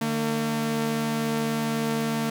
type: tone pair together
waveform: sawtooth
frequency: 150.72 / 227 Hz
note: D3 / A#3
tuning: +45 / -46 cents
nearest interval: perfect fifth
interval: 709 cents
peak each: -27 / -21 dBFS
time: 0.01-2.3 s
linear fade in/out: 5 ms
effects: none